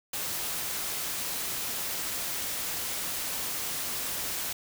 white noise, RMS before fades -33 dBFS, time 0.13-4.53 s, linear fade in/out 5 ms, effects none

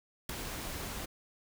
pink noise with ADSR envelope, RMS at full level -31 dBFS, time 0.29-1.06 s, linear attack 5 ms, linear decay 3 ms, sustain -9 dB, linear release 15 ms, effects none

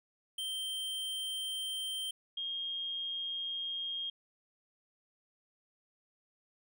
square / sine tone pair in turn, 3136 / 3237 Hz, G7 / G#7, 0 / -45 cents, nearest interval minor second, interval 55 cents, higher second, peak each -36 / -35 dBFS, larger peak second, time 0.38-2.11 / 2.37-4.1 s, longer neither, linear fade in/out 5 ms, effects none

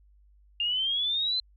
sine exponential sweep, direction up, 2794 to 4101 Hz, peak -25 dBFS, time 0.6-1.4 s, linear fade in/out 2 ms, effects added 50 Hz sine -56 dBFS peak until 1.56 s

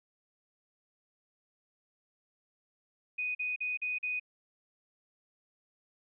sine tone bursts, 2489 Hz, D#7, in tune, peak -31 dBFS, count 5, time 3.18-4.198 s, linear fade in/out 10 ms, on 170 ms, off 42 ms, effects none

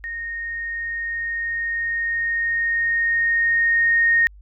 sine tone with level ramp, 1853 Hz, A#6, 11 cents flat, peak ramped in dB -27 to -13 dBFS, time 0.04-4.27 s, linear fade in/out 0 ms, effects added 50 Hz sine -42 dBFS peak until 4.41 s

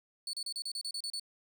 35% pulse tone bursts, 4447 Hz, C#8, 5 cents sharp, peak -34 dBFS, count 10, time 0.27-1.197 s, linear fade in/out 2 ms, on 63 ms, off 33 ms, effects none

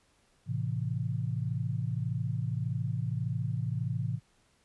sine chord, A minor, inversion none, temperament equal with one note detuned, 110 / 131.72 / 164.81 Hz, A2 / C3 / E3, 0 / +12 / 0 cents, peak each -33 / -33 / -36 dBFS, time 0.46-4.2 s, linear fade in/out 50 ms, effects pink hiss -68 dBFS RMS until 4.64 s + resampled to 24000 Hz

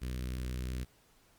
sawtooth tone with notch filter, 62.8 Hz, B1, 30 cents sharp, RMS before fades -37 dBFS, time 0.01-0.85 s, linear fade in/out 20 ms, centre 810 Hz, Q 0.51, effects pink hiss -66 dBFS RMS until 1.38 s + Opus 32 kbps

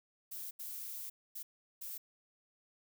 violet noise bursts at uneven times, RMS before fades -44 dBFS, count 4, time 0.31-0.51 / 0.59-1.1 / 1.35-1.43 / 1.81-1.98 s, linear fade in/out 10 ms, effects none

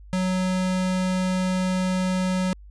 square tone, 185.1 Hz, F#3, 1 cent sharp, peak -22 dBFS, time 0.13-2.53 s, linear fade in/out 0 ms, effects added 50 Hz sine -42 dBFS peak until 2.7 s + resampled to 22050 Hz

